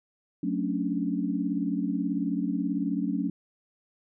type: chord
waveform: sine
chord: D major seventh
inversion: first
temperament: just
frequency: 183.54 / 220.2 / 275.3 / 293.7 Hz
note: F#3 / A3 / C#4 / D4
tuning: -14 / +2 / -12 / 0 cents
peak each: -31 / -32 / -30 / -32 dBFS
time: 0.43-3.3 s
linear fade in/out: 5 ms
effects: none